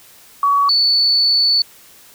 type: tone pair in turn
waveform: sine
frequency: 1130 / 4468 Hz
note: C#6 / C#8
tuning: +33 / +13 cents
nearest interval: 2 octaves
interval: 2380 cents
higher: second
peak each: -11 dBFS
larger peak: neither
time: 0.43-0.69 / 0.69-1.62 s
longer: second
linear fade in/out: 2 ms
effects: white hiss -45 dBFS RMS until 2.14 s